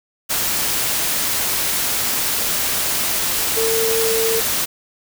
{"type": "tone in noise", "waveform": "sine", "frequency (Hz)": 450.8, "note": "A4", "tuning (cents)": 42, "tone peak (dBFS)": -18, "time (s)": [3.56, 4.41], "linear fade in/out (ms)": 20, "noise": "white", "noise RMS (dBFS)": -20, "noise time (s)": [0.29, 4.66], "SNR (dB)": -1, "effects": []}